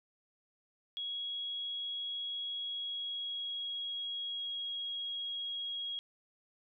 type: tone with pitch glide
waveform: sine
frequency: 3322 to 3295 Hz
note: G#7 to G#7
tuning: 0 to -14 cents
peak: -36 dBFS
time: 0.97-5.99 s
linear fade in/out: 0 ms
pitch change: -14 cents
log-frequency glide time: 2.49-4.61 s
effects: none